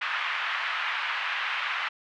pink band-pass noise, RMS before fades -30 dBFS, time 0.01-1.89 s, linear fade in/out 10 ms, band 1100 to 2900 Hz, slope 24 dB/octave, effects none

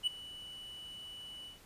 triangle tone with ADSR envelope, 2960 Hz, F#7, in tune, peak -25 dBFS, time 0.03-1.6 s, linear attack 40 ms, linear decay 10 ms, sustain -19 dB, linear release 140 ms, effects pink hiss -59 dBFS RMS until 1.65 s + resampled to 32000 Hz

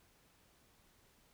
silence, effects pink hiss -69 dBFS RMS until 1.33 s

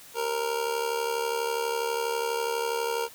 25% pulse tone with amplitude modulation, 465.4 Hz, A#4, 3 cents flat, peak -20 dBFS, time 0.14-3.09 s, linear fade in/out 50 ms, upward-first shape sine, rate 72.2 Hz, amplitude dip 65%, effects white hiss -49 dBFS RMS until 3.14 s

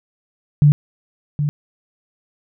sine tone with echo, 146.83 Hz, D3, in tune, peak -7 dBFS, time 0.62-0.72 s, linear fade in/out 0 ms, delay 770 ms, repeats 1, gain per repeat -9 dB, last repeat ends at 1.49 s, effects none

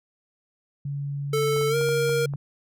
sine tone, 141.6 Hz, C#3, 37 cents sharp, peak -27 dBFS, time 0.85-2.36 s, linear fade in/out 5 ms
square tone with pitch glide, 440 to 468.9 Hz, A4 to A#4, 0 to +10 cents, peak -22 dBFS, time 1.33-2.26 s, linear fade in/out 5 ms, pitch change +110 cents, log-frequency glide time 1.69-1.76 s
clicks, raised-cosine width 1 ms, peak -26 dBFS, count 6, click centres 1.564 / 1.613 / 1.812 / 1.888 / 2.094 / 2.337 s
effects none

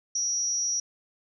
sine tone with amplitude modulation, 5740 Hz, F8, 47 cents sharp, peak -21 dBFS, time 0.15-0.8 s, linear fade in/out 5 ms, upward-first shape sine, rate 272 Hz, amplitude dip 85%, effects none

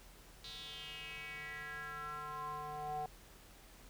square tone with band-pass filter sweep, 150 Hz, D3, 37 cents sharp, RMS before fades -45 dBFS, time 0.44-3.06 s, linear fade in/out 2 ms, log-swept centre 4000 to 710 Hz, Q 5.6, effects added 42 Hz sine -60 dBFS peak until 3.89 s + pink hiss -60 dBFS RMS until 3.89 s

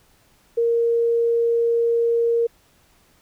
sine tone, 466 Hz, A#4, 1 cent flat, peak -16 dBFS, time 0.57-2.47 s, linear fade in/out 10 ms, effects pink hiss -58 dBFS RMS until 3.21 s

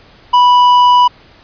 sine tone with tanh clipping, 985 Hz, B5, 5 cents flat, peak -6 dBFS, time 0.33-1.08 s, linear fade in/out 10 ms, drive 8 dB, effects pink hiss -43 dBFS RMS until 1.43 s + resampled to 11025 Hz

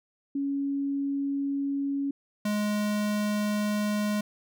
sine / square tone pair in turn, 278.9 / 208.9 Hz, C#4 / G#3, +11 / +10 cents, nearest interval perfect fourth, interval 501 cents, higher first, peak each -26 dBFS, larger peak neither, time 0.35-2.11 / 2.45-4.21 s, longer neither, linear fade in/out 5 ms, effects none

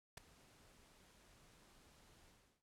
pink noise with ADSR envelope, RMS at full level -45 dBFS, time 0.17-2.63 s, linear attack 7 ms, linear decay 6 ms, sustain -22 dB, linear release 360 ms, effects low-pass 11000 Hz 12 dB/octave

